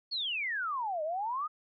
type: exponential two-way sweep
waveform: sine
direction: down then up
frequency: 4497 to 598 to 1280 Hz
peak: -31 dBFS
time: 0.11-1.48 s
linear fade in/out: 20 ms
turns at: 1.03 s
effects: none